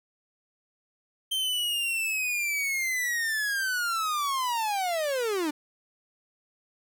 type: linear sweep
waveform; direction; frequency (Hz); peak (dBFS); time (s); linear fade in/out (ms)
45% pulse; down; 3136 to 286.9; -26; 1.31-5.51; 10
effects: none